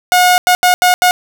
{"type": "tone bursts at uneven times", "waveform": "sawtooth", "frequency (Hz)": 723, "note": "F#5", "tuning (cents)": -40, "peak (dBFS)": -3, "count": 5, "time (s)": [[0.12, 0.38], [0.47, 0.55], [0.63, 0.74], [0.82, 0.94], [1.02, 1.11]], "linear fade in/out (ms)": 0, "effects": []}